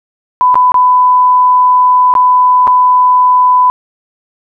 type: tone with dropouts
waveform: sine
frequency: 1000 Hz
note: B5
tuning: 21 cents sharp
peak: -4 dBFS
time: 0.41-3.7 s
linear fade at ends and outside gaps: 0 ms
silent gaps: 0.544-0.555 / 0.719-0.743 / 2.139-2.152 / 2.671-2.677 s
effects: none